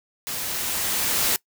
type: noise with level ramp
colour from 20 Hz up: white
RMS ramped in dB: -30 to -21 dBFS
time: 0.27-1.36 s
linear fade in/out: 0 ms
effects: noise-tail reverb RT60 0.1 s tail -22 dB re dry